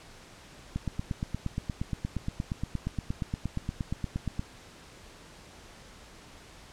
click train, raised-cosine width 5 ms, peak -18 dBFS, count 32, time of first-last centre 0.76-4.394 s, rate 8.53 Hz, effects pink hiss -51 dBFS RMS until 6.72 s + low-pass 8000 Hz 12 dB/octave

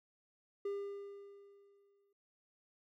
triangle tone with exponential decay, 401.2 Hz, G4, 40 cents sharp, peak -33 dBFS, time 0.65-2.13 s, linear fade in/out 5 ms, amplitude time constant 320 ms, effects none

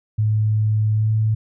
sine tone with pitch glide, 107.6 to 109.29 Hz, A2 to A2, -38 to -11 cents, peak -15 dBFS, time 0.18-1.35 s, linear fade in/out 10 ms, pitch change +27 cents, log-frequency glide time 0.94-1.1 s, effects none

